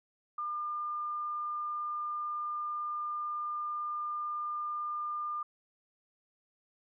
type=tone; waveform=sine; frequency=1203 Hz; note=D6; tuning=41 cents sharp; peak=-33 dBFS; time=0.38-5.43 s; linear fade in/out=5 ms; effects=none